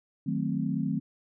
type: chord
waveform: sine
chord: D# diminished seventh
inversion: none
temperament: equal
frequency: 155.56 / 185 / 220 / 261.6 Hz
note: D#3 / F#3 / A3 / C4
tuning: 0 / 0 / 0 / 0 cents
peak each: -32 dBFS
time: 0.26-1 s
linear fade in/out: 10 ms
effects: none